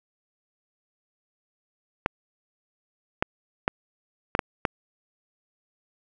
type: clicks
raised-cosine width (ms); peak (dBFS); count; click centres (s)
0.5; -6; 6; 2.061 / 3.225 / 3.679 / 4.351 / 4.392 / 4.652
effects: none